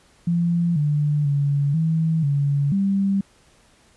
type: tone with pitch steps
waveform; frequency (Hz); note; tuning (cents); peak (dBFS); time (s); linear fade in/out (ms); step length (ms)
sine; 171.3 / 147.8 / 142.2 / 161.3 / 141.9 / 196.3; F3 / D3 / C#3 / E3 / C#3 / G3; -33 / +11 / +45 / -37 / +41 / +3; -17; 0.27-3.21; 5; 490
effects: pink hiss -56 dBFS RMS until 3.96 s + resampled to 24000 Hz